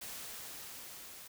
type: noise with level ramp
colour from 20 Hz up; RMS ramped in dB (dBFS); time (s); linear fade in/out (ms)
white; -44 to -51; 0.01-1.28; 10
effects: none